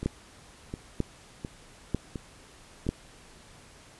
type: two click trains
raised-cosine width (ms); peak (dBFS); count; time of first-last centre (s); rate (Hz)
3; -13 / -21; 4 / 5; 0.06-2.89 / 0.03-2.867; 1.06 / 1.41
effects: pink hiss -53 dBFS RMS until 3.99 s + resampled to 24000 Hz